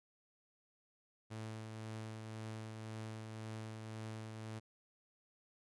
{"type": "tone with tremolo", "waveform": "sawtooth", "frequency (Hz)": 110, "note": "A2", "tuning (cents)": 0, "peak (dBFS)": -39, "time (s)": [1.3, 4.6], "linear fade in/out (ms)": 20, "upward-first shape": "triangle", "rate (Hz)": 1.9, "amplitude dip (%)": 35, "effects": ["resampled to 24000 Hz"]}